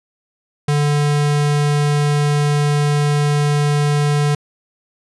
square tone, 146.5 Hz, D3, 4 cents flat, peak -14 dBFS, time 0.68-4.35 s, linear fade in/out 5 ms, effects resampled to 24000 Hz

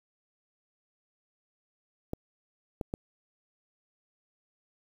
clicks, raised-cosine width 2 ms, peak -19 dBFS, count 3, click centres 2.134 / 2.812 / 2.939 s, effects 8-bit

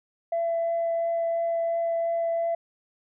sine tone with vibrato, 671 Hz, E5, 31 cents sharp, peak -22 dBFS, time 0.32-2.55 s, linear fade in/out 5 ms, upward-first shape triangle, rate 2.9 Hz, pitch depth 8 cents each way, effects tanh soft clip ceiling -20 dBFS

